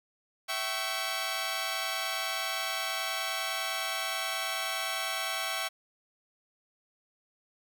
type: chord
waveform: 10% pulse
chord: C# diminished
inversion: first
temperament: equal with one note detuned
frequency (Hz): 659.3 / 769.2 / 1108.7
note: E5 / G5 / C#6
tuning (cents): 0 / -33 / 0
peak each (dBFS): -27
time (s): 0.48-5.69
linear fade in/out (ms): 20
effects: none